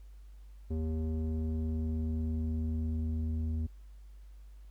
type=tone with low-pass filter sweep; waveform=square; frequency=79.2 Hz; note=D#2; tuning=31 cents sharp; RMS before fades=-33 dBFS; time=0.7-3.67 s; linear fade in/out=10 ms; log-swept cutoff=360 to 190 Hz; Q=1.7; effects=added 50 Hz sine -48 dBFS peak until 4.7 s + pink hiss -71 dBFS RMS until 4.7 s